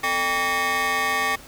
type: ring-modulated tone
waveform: 25% pulse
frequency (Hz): 349.2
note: F4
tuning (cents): 0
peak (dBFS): -14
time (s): 0.03-1.36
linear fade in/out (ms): 10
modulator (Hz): 1490
effects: pink hiss -44 dBFS RMS until 1.47 s